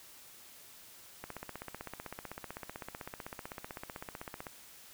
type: click train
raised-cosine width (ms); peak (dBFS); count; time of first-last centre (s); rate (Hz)
0.5; -26; 52; 1.24-4.468; 15.8
effects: white hiss -55 dBFS RMS until 4.93 s